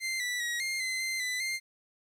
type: tone with pitch steps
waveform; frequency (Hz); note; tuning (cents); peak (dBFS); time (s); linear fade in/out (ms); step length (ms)
sawtooth; 2085 / 1967 / 1905 / 2116 / 2056 / 2079 / 2001 / 2102; C7 / B6 / A#6 / C7 / C7 / C7 / B6 / C7; -7 / -7 / +37 / +19 / -31 / -12 / +22 / +7; -27; 0-1.6; 50; 200
effects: low-pass 11000 Hz 12 dB/octave + 11-bit